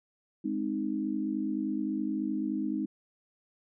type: chord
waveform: sine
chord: Ab major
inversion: none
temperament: equal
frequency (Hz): 207.7 / 261.6 / 311.1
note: Ab3 / C4 / Eb4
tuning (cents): 0 / 0 / 0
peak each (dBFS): -34 / -34 / -32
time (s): 0.44-2.86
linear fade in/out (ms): 10
effects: none